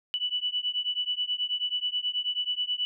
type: beating tone pair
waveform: sine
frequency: 2960 / 2969.3 Hz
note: F#7 / F#7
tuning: 0 / +5 cents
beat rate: 9.3 Hz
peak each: -30 dBFS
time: 0.14-2.85 s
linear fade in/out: 0 ms
effects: none